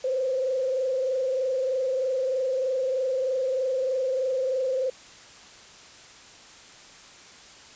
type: tone with frequency modulation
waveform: sine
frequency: 520 Hz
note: C5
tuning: 11 cents flat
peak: -23 dBFS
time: 0.04-4.9 s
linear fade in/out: 5 ms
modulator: 23.2 Hz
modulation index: 0.79
effects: white hiss -48 dBFS RMS until 7.75 s + resampled to 16000 Hz